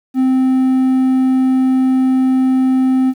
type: tone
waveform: triangle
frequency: 260.1 Hz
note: C4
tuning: 10 cents flat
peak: -8 dBFS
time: 0.14-3.14 s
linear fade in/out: 50 ms
effects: 8-bit